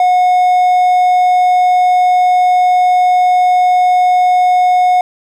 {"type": "tone", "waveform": "triangle", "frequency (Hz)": 727, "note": "F#5", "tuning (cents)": -31, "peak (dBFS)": -5, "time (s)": [0, 5.01], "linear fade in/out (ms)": 2, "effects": []}